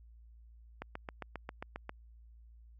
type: click train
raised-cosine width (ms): 0.5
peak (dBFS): -25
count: 9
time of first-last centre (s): 0.82-1.894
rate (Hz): 7.45
effects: added 57 Hz sine -54 dBFS peak until 2.79 s